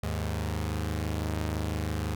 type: tone pair together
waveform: sawtooth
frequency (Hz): 77.7 / 103.72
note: D#2 / G#2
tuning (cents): -2 / -2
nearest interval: perfect fourth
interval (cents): 500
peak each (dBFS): -27 / -29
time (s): 0.03-2.15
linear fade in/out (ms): 5
effects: none